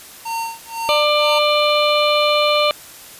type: tone with tremolo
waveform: square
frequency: 913 Hz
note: A#5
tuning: 36 cents flat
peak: -21 dBFS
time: 0.25-1.39 s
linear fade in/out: 10 ms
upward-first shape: sine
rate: 2 Hz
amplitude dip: 100%
type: harmonic tone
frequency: 595 Hz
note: D5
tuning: 22 cents sharp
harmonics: 1 / 2 / 4 / 5 / 6 / 7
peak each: -16 / -19 / -22 / -23 / -24 / -24 dBFS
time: 0.89-2.71 s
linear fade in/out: 0 ms
effects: white hiss -39 dBFS RMS until 3.19 s + resampled to 32000 Hz